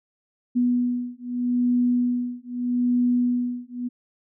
sine beating tone pair, 244.8 / 245.6 Hz, B3 / B3, -15 / -9 cents, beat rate 0.8 Hz, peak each -23 dBFS, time 0.55-3.89 s, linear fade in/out 20 ms, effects none

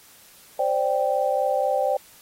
sine chord, C suspended second, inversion none, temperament equal, 523.3 / 587.3 / 784 Hz, C5 / D5 / G5, 0 / 0 / 0 cents, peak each -24 dBFS, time 0.59-1.97 s, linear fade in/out 5 ms, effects white hiss -51 dBFS RMS until 2.21 s + AAC 48 kbps

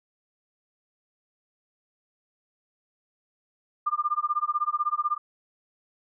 sine tone with tremolo, 1200 Hz, D6, 37 cents sharp, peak -20 dBFS, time 3.86-5.18 s, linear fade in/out 10 ms, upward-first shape sine, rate 16 Hz, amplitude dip 100%, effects none

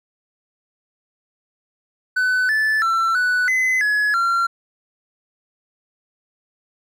triangle tone with pitch steps, 1505 / 1746 / 1343 / 1484 / 2033 / 1691 / 1373 Hz, F#6 / A6 / E6 / F#6 / B6 / G#6 / F6, +29 / -14 / +32 / +5 / +50 / +31 / -30 cents, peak -14 dBFS, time 2.16-4.47 s, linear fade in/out 10 ms, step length 330 ms, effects none

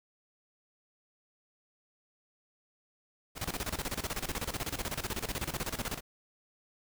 pink noise with tremolo, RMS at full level -34 dBFS, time 3.35-6.01 s, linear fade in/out 50 ms, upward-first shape square, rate 16 Hz, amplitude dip 80%, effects none

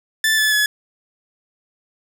sawtooth tone with pitch steps, 1760 / 1730.8 / 1702 Hz, A6 / A6 / G#6, 0 / -29 / +42 cents, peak -11 dBFS, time 0.24-0.66 s, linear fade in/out 2 ms, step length 140 ms, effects none

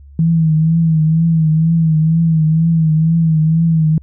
sine tone with vibrato, 160.8 Hz, E3, 43 cents flat, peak -9 dBFS, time 0.19-3.98 s, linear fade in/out 2 ms, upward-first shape triangle, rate 2.1 Hz, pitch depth 68 cents each way, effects added 70 Hz sine -36 dBFS peak until 4.02 s

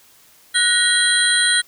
sine tone cluster, 1473 / 1879 / 3256 / 4023 / 8910 Hz, F#6 / A#6 / G#7 / B7 / C#9, -8 / +13 / -35 / +31 / +8 cents, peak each -20 dBFS, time 0.54-1.62 s, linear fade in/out 20 ms, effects white hiss -51 dBFS RMS until 1.67 s

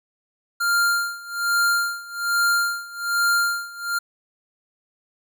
square tone with tremolo, 1396.9 Hz, F6, in tune, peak -17 dBFS, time 0.6-3.99 s, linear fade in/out 10 ms, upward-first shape sine, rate 1.2 Hz, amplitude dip 90%, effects none

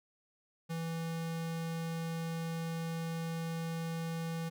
square tone, 164.81 Hz, E3, in tune, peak -36 dBFS, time 0.69-4.5 s, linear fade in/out 20 ms, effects none

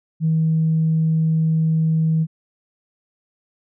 sine tone, 160 Hz, D#3, 49 cents sharp, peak -14 dBFS, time 0.2-2.27 s, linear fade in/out 50 ms, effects tanh soft clip ceiling -10 dBFS

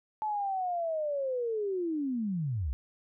sine linear sweep, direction down, 870 to 56.5 Hz, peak -29 dBFS, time 0.22-2.73 s, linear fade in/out 0 ms, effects none

